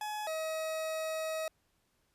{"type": "tone pair in turn", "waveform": "40% pulse", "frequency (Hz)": [847, 635.9], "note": ["G#5", "D#5"], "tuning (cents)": [34, 38], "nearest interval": "perfect fourth", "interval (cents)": 496, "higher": "first", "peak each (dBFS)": [-35, -33], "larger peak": "second", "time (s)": [[0.01, 0.27], [0.27, 1.48]], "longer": "second", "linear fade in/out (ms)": 2, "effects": ["pink hiss -75 dBFS RMS until 2.14 s", "resampled to 32000 Hz"]}